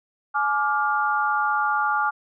sine chord, D diminished, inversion second, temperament just, 845.8 / 1174.7 / 1409.6 Hz, Ab5 / D6 / F6, +31 / 0 / +16 cents, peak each -24 dBFS, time 0.34-2.11 s, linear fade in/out 20 ms, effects none

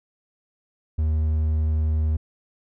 triangle tone, 77.78 Hz, D#2, in tune, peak -17 dBFS, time 0.98-2.17 s, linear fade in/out 10 ms, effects none

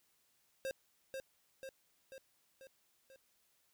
square tone with echo, 533 Hz, C5, 32 cents sharp, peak -38 dBFS, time 0.65-0.71 s, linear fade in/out 0 ms, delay 490 ms, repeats 5, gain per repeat -4 dB, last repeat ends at 3.16 s, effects white hiss -75 dBFS RMS until 3.73 s

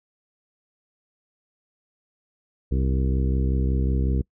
harmonic tone with a mistuned harmonic, 65.41 Hz, C2, in tune, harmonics 1 / 2 / 3 / 4 / 5 / 6 / 7, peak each -21 / -27 / -31 / -33 / -35 / -37 / -38 dBFS, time 2.71-4.22 s, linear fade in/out 10 ms, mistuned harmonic 7, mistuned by +23 cents, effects noise-tail reverb RT60 0.1 s tail -24 dB re dry

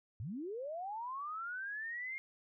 sine linear sweep, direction up, 88 to 2141 Hz, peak -39 dBFS, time 0.2-2.18 s, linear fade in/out 0 ms, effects none

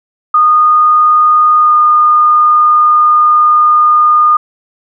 sine tone with pitch glide, 1229 to 1219.8 Hz, D#6 to D#6, -22 to -35 cents, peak -4 dBFS, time 0.34-4.37 s, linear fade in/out 5 ms, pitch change -13 cents, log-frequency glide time 1.59-1.74 s, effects none

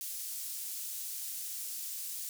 pink high-pass noise, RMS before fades -40 dBFS, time 0.01-2.29 s, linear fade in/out 0 ms, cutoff 7700 Hz, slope 12 dB/octave, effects none

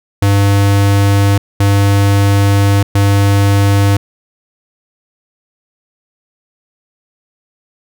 square tone bursts at uneven times, 100 Hz, G2, 35 cents sharp, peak -8 dBFS, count 3, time 0.22-1.38 / 1.6-2.83 / 2.95-3.97 s, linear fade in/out 5 ms, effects none

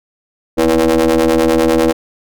30% pulse ring-modulated tone, 80 Hz, D#2, 49 cents sharp, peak -4 dBFS, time 0.57-1.93 s, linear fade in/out 20 ms, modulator 405 Hz, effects none

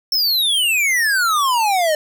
square exponential sweep, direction down, 5430 to 598 Hz, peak -15 dBFS, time 0.12-1.95 s, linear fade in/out 2 ms, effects none

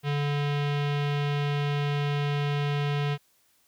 square tone with low-pass filter, 144.6 Hz, D3, 27 cents flat, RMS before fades -27 dBFS, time 0.03-3.18 s, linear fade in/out 50 ms, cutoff 3200 Hz, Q 2, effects white hiss -66 dBFS RMS until 3.67 s

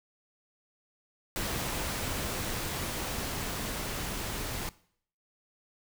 pink noise with level ramp, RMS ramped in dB -33 to -36 dBFS, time 1.36-4.69 s, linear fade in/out 0 ms, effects noise-tail reverb RT60 0.6 s tail -20 dB re dry

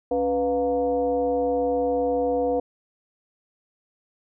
sine tone with frequency modulation, 493.9 Hz, B4, in tune, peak -20 dBFS, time 0.11-2.6 s, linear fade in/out 5 ms, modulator 214 Hz, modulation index 0.87, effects none

